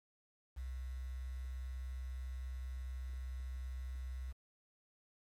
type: tone with quantisation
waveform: sine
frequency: 64 Hz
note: C2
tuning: 38 cents flat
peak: -40 dBFS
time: 0.56-4.33 s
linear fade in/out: 20 ms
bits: 10
effects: MP3 64 kbps